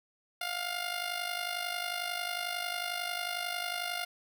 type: tone with amplitude modulation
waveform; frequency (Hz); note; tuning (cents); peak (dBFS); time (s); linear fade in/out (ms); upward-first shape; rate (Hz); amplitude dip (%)
10% pulse; 706; F5; +19; -22; 0.41-4.05; 5; sine; 51.1; 65
effects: none